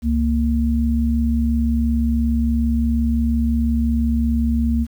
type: tone pair together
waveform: sine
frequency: 68.65 / 231.5 Hz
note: C#2 / A#3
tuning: -16 / -12 cents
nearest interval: octave + major sixth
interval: 2104 cents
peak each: -18 / -18 dBFS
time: 0.02-4.87 s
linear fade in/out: 50 ms
effects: 8-bit